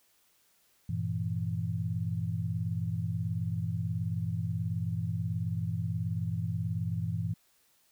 sine chord, E diminished, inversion first, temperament equal, 98 / 116.54 / 164.81 Hz, G2 / Bb2 / E3, 0 / 0 / 0 cents, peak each -34 dBFS, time 0.89-7.34 s, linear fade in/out 5 ms, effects white hiss -68 dBFS RMS until 7.91 s

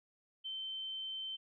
sine tone, 3095 Hz, G7, 23 cents flat, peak -39 dBFS, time 0.44-1.37 s, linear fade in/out 20 ms, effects none

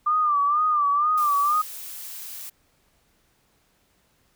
sine tone with vibrato, 1190 Hz, D6, 22 cents sharp, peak -18 dBFS, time 0.06-1.62 s, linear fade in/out 10 ms, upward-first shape sine, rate 2.1 Hz, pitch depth 81 cents each way
blue noise, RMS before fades -37 dBFS, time 1.17-2.5 s, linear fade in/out 10 ms
effects pink hiss -65 dBFS RMS until 4.35 s

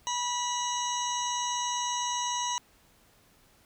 harmonic tone with a mistuned harmonic, 974 Hz, B5, 24 cents flat, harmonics 1 / 2 / 3 / 4 / 6 / 7 / 8, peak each -31 / -43 / -37 / -38 / -37 / -37 / -47 dBFS, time 0.07-2.58 s, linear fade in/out 0 ms, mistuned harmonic 7, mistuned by -91 cents, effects pink hiss -62 dBFS RMS until 3.65 s

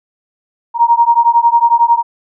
sine beating tone pair, 932.3 / 943.3 Hz, A#5 / A#5, 0 / +20 cents, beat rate 11 Hz, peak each -10 dBFS, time 0.74-2.03 s, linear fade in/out 50 ms, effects none

